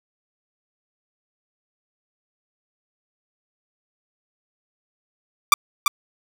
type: tone with echo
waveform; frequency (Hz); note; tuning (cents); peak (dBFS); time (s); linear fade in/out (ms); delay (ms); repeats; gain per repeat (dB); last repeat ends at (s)
sawtooth; 1174.7; D6; 0; -5; 5.52-5.54; 2; 340; 1; -6; 5.88
effects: none